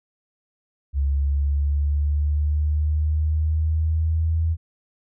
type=linear sweep; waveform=sine; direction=up; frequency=69.1 to 81.9 Hz; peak=-18 dBFS; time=0.93-4.57 s; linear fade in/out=50 ms; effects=none